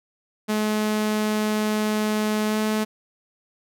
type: tone with pitch glide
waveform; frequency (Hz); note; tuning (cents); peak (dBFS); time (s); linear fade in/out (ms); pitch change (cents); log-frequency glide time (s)
sawtooth; 213.5 to 215.5; G#3 to A3; +48 to -36; -17; 0.48-2.85; 20; +16; 2.47-2.58
effects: none